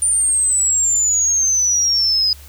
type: exponential sweep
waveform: sine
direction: down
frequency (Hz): 9200 to 4978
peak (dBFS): -13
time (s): 0.02-2.33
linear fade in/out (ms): 2
effects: added 71 Hz sine -38 dBFS peak until 2.48 s + white hiss -44 dBFS RMS until 2.48 s